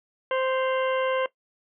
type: harmonic tone with a mistuned harmonic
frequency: 522 Hz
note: C5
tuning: 4 cents flat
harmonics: 1 / 2 / 3 / 4 / 5 / 6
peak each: -24 / -30 / -34 / -36 / -38 / -40 dBFS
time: 0.31-1.26 s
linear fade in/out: 2 ms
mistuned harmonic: 5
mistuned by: +100 cents
effects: noise-tail reverb RT60 0.1 s tail -18 dB re dry